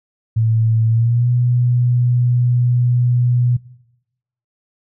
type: tone with pitch glide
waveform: sine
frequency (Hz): 112.4 to 122.57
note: A2 to B2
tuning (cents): +37 to -13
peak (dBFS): -12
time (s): 0.36-3.57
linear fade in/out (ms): 10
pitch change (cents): +150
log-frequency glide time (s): 0.87-1.29
effects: noise-tail reverb RT60 0.9 s tail -20 dB re dry